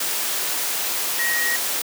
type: tone in noise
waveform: sine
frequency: 1891 Hz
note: A#6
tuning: 24 cents sharp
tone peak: -21 dBFS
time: 1.19-1.56 s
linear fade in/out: 5 ms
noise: white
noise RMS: -24 dBFS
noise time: 0-1.82 s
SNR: 0 dB
effects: high-pass 300 Hz 12 dB/octave